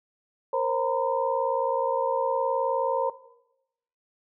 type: tone cluster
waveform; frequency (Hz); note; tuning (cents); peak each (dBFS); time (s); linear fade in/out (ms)
sine; 472.5 / 532 / 927 / 1006; A#4 / C5 / A#5 / B5; +23 / +29 / -10 / +32; -30 / -26 / -29 / -32; 0.53-3.1; 5
effects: noise-tail reverb RT60 0.9 s tail -17 dB re dry